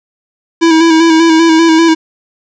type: tone with vibrato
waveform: square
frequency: 326.2 Hz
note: E4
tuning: 18 cents flat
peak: -5 dBFS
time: 0.61-1.95 s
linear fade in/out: 20 ms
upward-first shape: square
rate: 5.1 Hz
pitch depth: 32 cents each way
effects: resampled to 16000 Hz + 7-bit